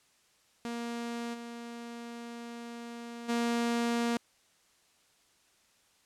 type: tone with level steps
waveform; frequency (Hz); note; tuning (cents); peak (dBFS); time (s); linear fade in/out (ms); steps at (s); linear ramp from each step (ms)
sawtooth; 235.3; A#3; +16; -31 / -37 / -24; 0.65-4.17; 0; 1.33 / 3.28; 20
effects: white hiss -67 dBFS RMS until 6.05 s + low-pass 9000 Hz 12 dB/octave